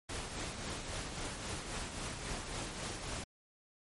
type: noise with tremolo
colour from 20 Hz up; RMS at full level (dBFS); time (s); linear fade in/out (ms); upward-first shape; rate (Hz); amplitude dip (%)
pink; -39; 0.09-3.24; 5; triangle; 3.7; 50
effects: MP3 48 kbps